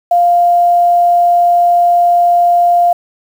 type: tone with quantisation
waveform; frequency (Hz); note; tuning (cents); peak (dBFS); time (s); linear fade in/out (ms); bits
sine; 698.5; F5; 0; -6; 0.11-2.93; 5; 6
effects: none